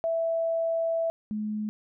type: tone pair in turn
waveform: sine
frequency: 660 / 212.6 Hz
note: E5 / G#3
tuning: +2 / +41 cents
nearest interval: octave + minor sixth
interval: 1961 cents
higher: first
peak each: -24 / -28 dBFS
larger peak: first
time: 0.04-1.1 / 1.31-1.69 s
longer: first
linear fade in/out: 0 ms
effects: none